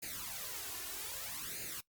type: noise with flanger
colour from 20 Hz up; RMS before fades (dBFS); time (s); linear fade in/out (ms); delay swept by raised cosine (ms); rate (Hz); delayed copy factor
white; -43; 0.02-1.81; 10; 0.44 to 2.84; 0.63; +0.8
effects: noise-tail reverb RT60 0.1 s tail -20 dB re dry + Opus 48 kbps